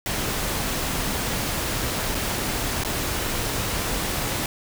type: noise with dropouts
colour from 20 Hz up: pink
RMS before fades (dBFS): -26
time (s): 0.06-4.46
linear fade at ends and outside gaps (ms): 1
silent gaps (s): 2.147-2.151 / 2.836-2.848
effects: none